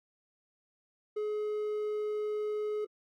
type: tone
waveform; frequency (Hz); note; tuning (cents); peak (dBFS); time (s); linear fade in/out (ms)
triangle; 422.9; G#4; +31; -29; 1.16-2.85; 10
effects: AAC 48 kbps